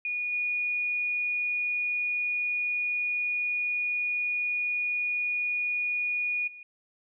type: tone with level steps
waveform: sine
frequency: 2452 Hz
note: D#7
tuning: 26 cents flat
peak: -28 / -26 / -43 dBFS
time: 0.05-6.63 s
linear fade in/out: 2 ms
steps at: 0.32 / 6.47 s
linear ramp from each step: 10 ms
effects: none